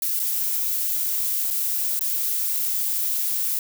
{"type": "noise with dropouts", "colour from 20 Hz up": "violet", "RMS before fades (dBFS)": -24, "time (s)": [0.02, 3.59], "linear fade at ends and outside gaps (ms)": 2, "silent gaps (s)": [[0.194, 0.198], [1.504, 1.508], [1.993, 2.009]], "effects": []}